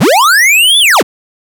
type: linear two-way sweep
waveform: square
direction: up then down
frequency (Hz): 86 to 3547 to 86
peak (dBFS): -5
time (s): 0-1.03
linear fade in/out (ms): 20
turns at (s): 0.79
effects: none